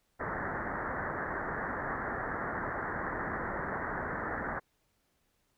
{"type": "low-pass noise", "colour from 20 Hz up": "white", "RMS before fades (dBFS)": -36, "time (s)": [0.19, 4.6], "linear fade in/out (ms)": 20, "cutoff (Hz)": 1900, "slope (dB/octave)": 96, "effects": ["pink hiss -75 dBFS RMS until 5.57 s"]}